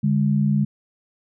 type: tone pair together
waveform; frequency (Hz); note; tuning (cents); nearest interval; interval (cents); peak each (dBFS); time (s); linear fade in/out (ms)
sine; 144.78 / 204.9; D3 / G#3; -24 / -23; tritone; 601; -19; 0.03-0.65; 10
effects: none